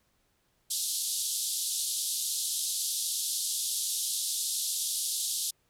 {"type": "band-pass noise", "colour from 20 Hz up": "white", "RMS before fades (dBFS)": -32, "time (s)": [0.7, 5.51], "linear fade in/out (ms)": 10, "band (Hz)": [3400, 12000], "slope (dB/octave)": 48, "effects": ["pink hiss -72 dBFS RMS until 5.69 s"]}